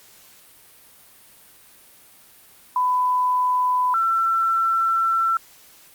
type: tone pair in turn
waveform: sine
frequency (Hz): 1000 / 1343.7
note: B5 / E6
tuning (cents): +21 / +33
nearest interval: perfect fourth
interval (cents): 512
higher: second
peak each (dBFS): -17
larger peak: neither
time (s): 2.76-3.94 / 3.94-5.37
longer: second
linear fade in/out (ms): 2
effects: white hiss -50 dBFS RMS until 5.94 s + Opus 48 kbps